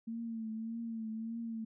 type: tone with vibrato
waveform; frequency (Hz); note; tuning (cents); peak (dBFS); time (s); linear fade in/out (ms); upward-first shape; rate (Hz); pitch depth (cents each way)
sine; 225.6; A3; +44; -37; 0.07-1.65; 10; triangle; 1.7; 54
effects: none